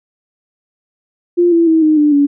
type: tone with pitch steps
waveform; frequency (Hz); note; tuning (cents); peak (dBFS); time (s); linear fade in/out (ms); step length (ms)
sine; 349.2 / 335.4 / 322.1 / 309.3 / 297.1 / 285.3; F4 / E4 / E4 / D#4 / D4 / C#4; 0 / +30 / -40 / -10 / +20 / +50; -7; 1.37-2.27; 20; 150
effects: none